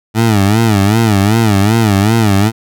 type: tone with vibrato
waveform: 20% pulse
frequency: 106.2 Hz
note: G#2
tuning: 39 cents sharp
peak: -3 dBFS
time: 0.14-2.52 s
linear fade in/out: 50 ms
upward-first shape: sine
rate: 2.6 Hz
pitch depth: 150 cents each way
effects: none